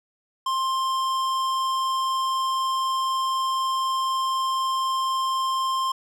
sine tone with tanh clipping, 1054 Hz, C6, 12 cents sharp, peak -24 dBFS, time 0.46-5.92 s, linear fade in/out 5 ms, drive 16 dB, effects none

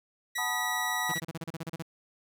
sawtooth tone, 1937 Hz, B6, 34 cents flat, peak -27 dBFS, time 0.35-1.2 s, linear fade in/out 10 ms
sine chord, B dominant seventh, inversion second, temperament equal, 740 / 880 / 987.8 / 1244.5 Hz, F#5 / A5 / B5 / D#6, 0 / 0 / 0 / 0 cents, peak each -37 dBFS, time 0.38-1.14 s, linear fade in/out 2 ms
sawtooth tone bursts, 163.8 Hz, E3, 11 cents flat, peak -30 dBFS, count 12, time 1.09-1.824 s, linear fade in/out 5 ms, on 30 ms, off 34 ms
effects none

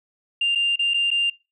sine tone with dropouts, 2794 Hz, F7, in tune, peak -17 dBFS, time 0.41-1.3 s, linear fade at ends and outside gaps 5 ms, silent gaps 0.551-0.556 / 0.759-0.792 / 0.937-0.942 / 1.105-1.113 s, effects noise-tail reverb RT60 0.3 s tail -25 dB re dry + tanh soft clip ceiling -14 dBFS

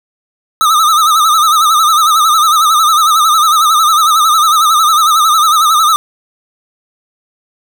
square tone with vibrato, 1257 Hz, D#6, 17 cents sharp, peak -7 dBFS, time 0.61-5.96 s, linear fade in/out 0 ms, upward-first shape sine, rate 11 Hz, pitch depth 95 cents each way, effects none

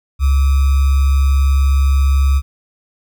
sine tone with sample-and-hold, 68.5 Hz, C#2, 20 cents flat, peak -9 dBFS, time 0.19-2.42 s, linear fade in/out 50 ms, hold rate 1225 Hz, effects none

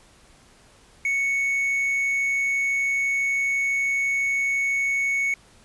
triangle tone, 2217 Hz, C#7, in tune, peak -19 dBFS, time 1.05-5.34 s, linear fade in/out 2 ms, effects pink hiss -54 dBFS RMS until 5.64 s + resampled to 24000 Hz

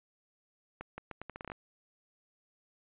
accelerating click train, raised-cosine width 0.5 ms, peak -26 dBFS, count 11, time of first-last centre 0.81-1.518 s, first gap 170 ms, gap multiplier 0.78, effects resampled to 8000 Hz

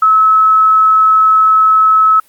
sine tone, 1294 Hz, E6, 32 cents flat, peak -5 dBFS, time 0.02-2.2 s, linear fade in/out 5 ms, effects white hiss -49 dBFS RMS until 2.28 s + Opus 48 kbps

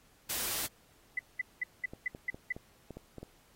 white noise, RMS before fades -35 dBFS, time 0.29-0.67 s, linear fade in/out 10 ms
sine tone bursts, 2001 Hz, B6, 22 cents sharp, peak -29 dBFS, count 7, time 1.17-2.524 s, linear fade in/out 5 ms, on 22 ms, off 200 ms
clicks, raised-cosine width 2 ms, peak -30 dBFS, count 8, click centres 1.935 / 2.149 / 2.345 / 2.565 / 2.907 / 2.97 / 3.183 / 3.23 s
effects pink hiss -65 dBFS RMS until 3.55 s + AAC 48 kbps

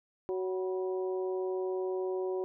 harmonic tone with a mistuned harmonic, 186.4 Hz, F#3, 13 cents sharp, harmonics 2 / 3 / 4 / 5, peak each -31 / -41 / -45 / -47 dBFS, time 0.29-2.44 s, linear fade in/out 0 ms, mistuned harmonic 5, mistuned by +74 cents, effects none

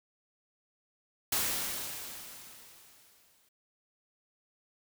white noise with exponential decay, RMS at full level -29 dBFS, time 1.32-3.49 s, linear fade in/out 5 ms, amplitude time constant 470 ms, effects none

